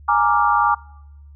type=chord; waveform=sine; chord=Bb dominant seventh; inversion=third; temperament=equal; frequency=830.6 / 932.3 / 1174.7 / 1396.9 Hz; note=Ab5 / Bb5 / D6 / F6; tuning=0 / 0 / 0 / 0 cents; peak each=-19 / -19 / -17 / -23 dBFS; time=0.08-0.75 s; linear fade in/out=10 ms; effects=noise-tail reverb RT60 1.0 s tail -25 dB re dry + added 72 Hz sine -40 dBFS peak until 1.35 s